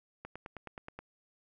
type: click train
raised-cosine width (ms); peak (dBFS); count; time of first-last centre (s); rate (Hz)
0.5; -28; 8; 0.25-0.99; 9.46
effects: none